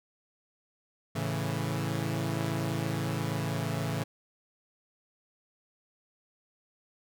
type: chord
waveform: sawtooth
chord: A major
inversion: none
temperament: equal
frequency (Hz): 110 / 138.59 / 164.81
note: A2 / C#3 / E3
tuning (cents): 0 / 0 / 0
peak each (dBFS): -30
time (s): 1.15-4.04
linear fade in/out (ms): 10
effects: none